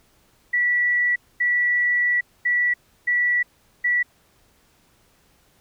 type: tone bursts at uneven times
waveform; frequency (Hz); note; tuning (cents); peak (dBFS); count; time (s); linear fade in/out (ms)
sine; 1951; B6; -22; -17; 5; 0.53-1.16 / 1.4-2.21 / 2.45-2.74 / 3.07-3.43 / 3.84-4.03; 10
effects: pink hiss -60 dBFS RMS until 5.6 s